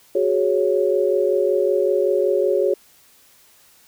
sine chord, F# suspended second, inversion none, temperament equal, 370 / 415.3 / 554.4 Hz, F#4 / G#4 / C#5, 0 / 0 / 0 cents, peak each -20 dBFS, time 0.15-2.74 s, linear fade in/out 5 ms, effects white hiss -53 dBFS RMS until 3.87 s

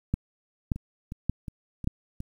two click trains, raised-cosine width 5 ms, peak -12 / -23 dBFS, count 4 / 5, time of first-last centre 0.14-1.874 / 0.76-2.204 s, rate 1.73 / 2.77 Hz, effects 9-bit

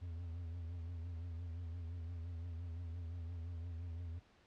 triangle tone with vibrato, 84.8 Hz, E2, 50 cents sharp, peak -40 dBFS, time 0.01-4.2 s, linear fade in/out 20 ms, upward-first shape triangle, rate 5.8 Hz, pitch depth 82 cents each way, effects pink hiss -68 dBFS RMS until 4.46 s + low-pass 4000 Hz 12 dB/octave

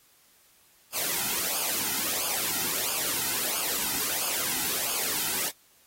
white noise with flanger, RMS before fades -29 dBFS, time 0.92-5.52 s, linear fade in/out 50 ms, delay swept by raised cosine 0.51 to 1.81 ms, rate 1.5 Hz, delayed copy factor -0.75, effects white hiss -61 dBFS RMS until 5.86 s + AAC 48 kbps

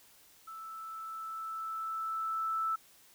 sine tone with level ramp, 1318 Hz, E6, 1 cent flat, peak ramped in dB -43 to -29 dBFS, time 0.47-2.76 s, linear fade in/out 10 ms, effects white hiss -61 dBFS RMS until 3.14 s

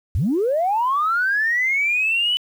sine linear sweep, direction up, 63.1 to 3011 Hz, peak -16 dBFS, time 0.15-2.37 s, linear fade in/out 0 ms, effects tanh soft clip ceiling -12 dBFS + 8-bit

